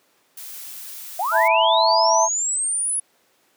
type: noise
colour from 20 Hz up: blue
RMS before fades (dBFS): -36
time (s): 0.37-1.48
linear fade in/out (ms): 5
type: linear sweep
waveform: sine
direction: up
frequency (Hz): 664 to 10440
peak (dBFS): -20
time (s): 1.19-3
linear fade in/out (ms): 5
type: chord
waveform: sine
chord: E suspended fourth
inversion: none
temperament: just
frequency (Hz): 659.3 / 879 / 988.9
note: E5 / A5 / B5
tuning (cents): 0 / -2 / +2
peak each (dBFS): -19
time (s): 1.31-2.29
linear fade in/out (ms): 50
effects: pink hiss -61 dBFS RMS until 3.56 s + high-pass 300 Hz 12 dB/octave